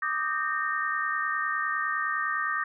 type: chord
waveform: sine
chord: Eb major seventh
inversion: third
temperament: equal with one note detuned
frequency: 1174.7 / 1244.5 / 1568 / 1837.9 Hz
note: D6 / Eb6 / G6 / Bb6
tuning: 0 / 0 / 0 / -25 cents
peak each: -32 / -32 / -33 / -30 dBFS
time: 0.02-2.64 s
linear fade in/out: 5 ms
effects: none